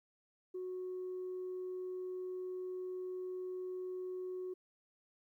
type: tone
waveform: sine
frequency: 367.8 Hz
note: F#4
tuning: 10 cents flat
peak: -38 dBFS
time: 0.54-4.54 s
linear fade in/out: 10 ms
effects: tanh soft clip ceiling -36 dBFS + 13-bit